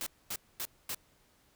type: noise bursts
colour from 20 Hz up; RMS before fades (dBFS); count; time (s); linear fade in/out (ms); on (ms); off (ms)
white; -37; 4; 0.01-0.946; 0; 54; 240
effects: pink hiss -67 dBFS RMS until 1.55 s